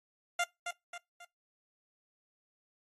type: tone with echo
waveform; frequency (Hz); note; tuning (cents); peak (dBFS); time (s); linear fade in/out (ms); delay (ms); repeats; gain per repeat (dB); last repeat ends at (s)
15% pulse; 698.5; F5; 0; -22; 0.39-0.44; 5; 270; 3; -7; 1.25
effects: noise-tail reverb RT60 0.2 s tail -23 dB re dry + AAC 32 kbps